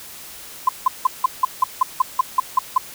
sine tone bursts, 1030 Hz, C6, 28 cents flat, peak -10 dBFS, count 12, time 0.67-2.78 s, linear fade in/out 5 ms, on 20 ms, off 170 ms, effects white hiss -38 dBFS RMS until 2.94 s

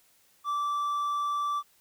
triangle tone, 1165 Hz, D6, 14 cents flat, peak -25 dBFS, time 0.44-1.63 s, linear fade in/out 50 ms, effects white hiss -64 dBFS RMS until 1.8 s

